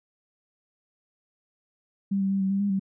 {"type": "tone with pitch steps", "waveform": "sine", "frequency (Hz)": [197, 193.9, 195.7, 191.8, 196.7, 202.1, 193.3], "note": ["G3", "G3", "G3", "G3", "G3", "G#3", "G3"], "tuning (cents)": [9, -19, -3, -37, 6, -47, -24], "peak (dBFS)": -22, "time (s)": [2.11, 2.796], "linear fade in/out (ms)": 10, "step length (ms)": 98, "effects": []}